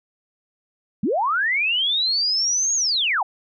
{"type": "linear two-way sweep", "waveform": "sine", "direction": "up then down", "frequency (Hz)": [164.81, 6700, 699], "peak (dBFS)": -18, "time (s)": [1.03, 3.23], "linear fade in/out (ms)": 5, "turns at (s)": 2.75, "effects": []}